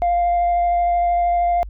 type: tone with vibrato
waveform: sine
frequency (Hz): 698.5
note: F5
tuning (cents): 0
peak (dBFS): -13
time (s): 0.02-1.63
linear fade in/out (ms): 0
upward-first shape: triangle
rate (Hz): 13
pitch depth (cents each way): 11
effects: tanh soft clip ceiling -13 dBFS + added 50 Hz sine -30 dBFS peak until 1.69 s